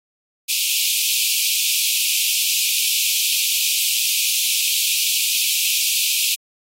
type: high-pass noise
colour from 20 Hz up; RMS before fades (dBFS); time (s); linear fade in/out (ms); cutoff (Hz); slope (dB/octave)
pink; -20; 0.48-6.36; 20; 2400; 96
effects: AAC 48 kbps